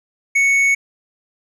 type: tone with tanh clipping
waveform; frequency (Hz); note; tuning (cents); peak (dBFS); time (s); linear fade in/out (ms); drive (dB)
sine; 2217; C#7; 0; -13; 0.35-0.75; 10; 7
effects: none